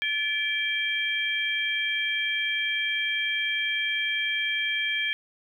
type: tone cluster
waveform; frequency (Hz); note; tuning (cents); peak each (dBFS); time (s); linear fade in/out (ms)
sine; 1731 / 2336 / 3206; A6 / D7 / G7; -29 / -10 / +38; -30 / -28 / -29; 0.02-5.13; 0
effects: 10-bit